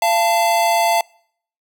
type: tone pair together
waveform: square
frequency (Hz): 685.3 / 886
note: F5 / A5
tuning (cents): -33 / +12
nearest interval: major third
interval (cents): 445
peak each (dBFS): -17 / -18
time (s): 0.02-1.01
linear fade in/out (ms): 2
effects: noise-tail reverb RT60 0.6 s tail -25 dB re dry